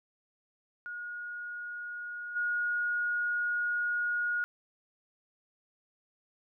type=tone with level steps; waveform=sine; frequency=1441 Hz; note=F#6; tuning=46 cents flat; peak=-37 / -28 dBFS; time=0.86-4.44 s; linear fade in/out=0 ms; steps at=2.35 s; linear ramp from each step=20 ms; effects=none